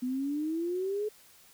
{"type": "exponential sweep", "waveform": "sine", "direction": "up", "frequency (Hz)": [246.9, 431.1], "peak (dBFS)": -29, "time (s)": [0.02, 1.09], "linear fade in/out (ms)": 10, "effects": ["white hiss -58 dBFS RMS until 1.53 s"]}